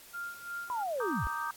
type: tone with tremolo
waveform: sine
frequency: 1396.9 Hz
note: F6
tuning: in tune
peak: -35 dBFS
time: 0.13-0.84 s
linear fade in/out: 20 ms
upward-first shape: sine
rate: 2.9 Hz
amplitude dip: 75%
type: linear sweep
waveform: sine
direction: down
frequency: 1021 to 34.65 Hz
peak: -31 dBFS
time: 0.7-1.27 s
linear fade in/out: 0 ms
type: chord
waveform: sine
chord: Eb major seventh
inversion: second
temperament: equal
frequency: 932.3 / 1174.7 / 1244.5 / 1568 Hz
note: Bb5 / D6 / Eb6 / G6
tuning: 0 / 0 / 0 / 0 cents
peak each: -38 dBFS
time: 1-1.51 s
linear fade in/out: 2 ms
effects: white hiss -53 dBFS RMS until 1.56 s + AAC 64 kbps